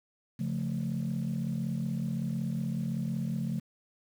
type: chord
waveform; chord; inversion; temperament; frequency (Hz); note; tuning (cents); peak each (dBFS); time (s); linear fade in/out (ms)
sine; Db augmented; none; equal; 138.59 / 174.61 / 220; Db3 / F3 / A3; 0 / 0 / 0; -33; 0.39-3.6; 10
effects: tanh soft clip ceiling -24 dBFS + 9-bit